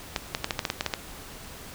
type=clicks; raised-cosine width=0.2 ms; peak=-8 dBFS; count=10; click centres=0.162 / 0.349 / 0.444 / 0.508 / 0.592 / 0.652 / 0.701 / 0.809 / 0.863 / 0.938 s; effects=pink hiss -43 dBFS RMS until 1.74 s